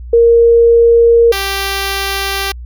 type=tone pair in turn; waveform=sine / 5% pulse; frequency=466.2 / 392 Hz; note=A#4 / G4; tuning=0 / 0 cents; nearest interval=minor third; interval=300 cents; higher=first; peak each=-4 dBFS; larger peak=neither; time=0.13-1.32 / 1.32-2.52 s; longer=second; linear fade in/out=5 ms; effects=added 60 Hz sine -25 dBFS peak until 2.65 s